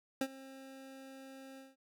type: tone with ADSR envelope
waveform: 25% pulse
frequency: 267.4 Hz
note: C4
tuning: 38 cents sharp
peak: -26 dBFS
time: 0.21-1.76 s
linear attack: 3 ms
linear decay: 57 ms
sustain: -20 dB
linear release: 180 ms
effects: none